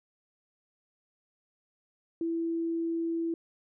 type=tone; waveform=sine; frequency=332 Hz; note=E4; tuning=12 cents sharp; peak=-28 dBFS; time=2.21-3.34 s; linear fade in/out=2 ms; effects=none